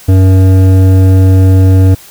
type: tone with hard clipping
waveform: triangle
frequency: 94.3 Hz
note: F#2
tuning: 33 cents sharp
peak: -4 dBFS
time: 0.08-1.95 s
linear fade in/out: 10 ms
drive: 15 dB
effects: white hiss -35 dBFS RMS until 2.1 s